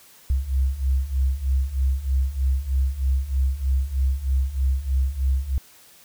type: beating tone pair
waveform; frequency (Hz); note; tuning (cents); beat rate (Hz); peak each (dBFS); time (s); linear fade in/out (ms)
sine; 64.6 / 67.8; C2 / C#2; -21 / -38; 3.2; -24 / -21; 0.3-5.58; 0
effects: white hiss -51 dBFS RMS until 6.04 s